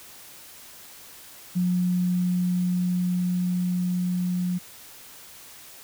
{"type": "tone with level ramp", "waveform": "sine", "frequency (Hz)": 179.5, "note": "F3", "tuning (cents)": 48, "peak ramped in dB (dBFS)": [-20, -23], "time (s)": [1.55, 4.59], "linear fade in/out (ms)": 20, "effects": ["white hiss -46 dBFS RMS until 5.83 s"]}